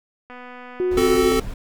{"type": "click train", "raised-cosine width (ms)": 0.5, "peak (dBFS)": -25, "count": 219, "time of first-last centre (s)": [0.3, 1.179], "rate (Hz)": 248}
{"type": "tone", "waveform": "sine", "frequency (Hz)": 364.8, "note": "F#4", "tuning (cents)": -24, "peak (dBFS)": -18, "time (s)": [0.8, 1.32], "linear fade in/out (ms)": 0}
{"type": "noise", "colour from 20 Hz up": "brown", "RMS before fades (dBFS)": -30, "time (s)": [0.91, 1.54], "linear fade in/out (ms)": 5}
{"type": "chord", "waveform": "square", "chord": "F# diminished", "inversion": "second", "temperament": "equal with one note detuned", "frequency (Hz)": [261.6, 378.2, 440], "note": ["C4", "F#4", "A4"], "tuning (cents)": [0, 38, 0], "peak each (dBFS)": [-23, -24, -20], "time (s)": [0.97, 1.4], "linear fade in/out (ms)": 5}
{"effects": []}